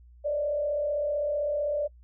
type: tone with frequency modulation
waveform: sine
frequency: 587.3 Hz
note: D5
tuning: in tune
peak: -25 dBFS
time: 0.24-1.88 s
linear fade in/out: 20 ms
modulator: 35.7 Hz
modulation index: 0.59
effects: noise-tail reverb RT60 0.1 s tail -26 dB re dry + added 60 Hz sine -50 dBFS peak until 2.03 s